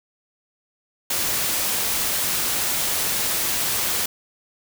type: noise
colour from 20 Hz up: white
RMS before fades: -23 dBFS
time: 1.1-4.06 s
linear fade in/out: 5 ms
effects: none